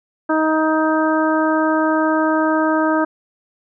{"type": "harmonic tone", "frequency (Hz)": 314.1, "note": "D#4", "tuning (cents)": 16, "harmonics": [1, 2, 3, 4, 5], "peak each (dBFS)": [-17, -20, -22, -23, -24], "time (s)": [0.29, 3.05], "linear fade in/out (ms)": 10, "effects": []}